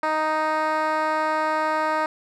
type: tone with band-pass filter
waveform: 10% pulse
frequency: 311.1 Hz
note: D#4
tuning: in tune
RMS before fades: -23 dBFS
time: 0.03-2.06 s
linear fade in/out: 2 ms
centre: 930 Hz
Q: 1.1
effects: none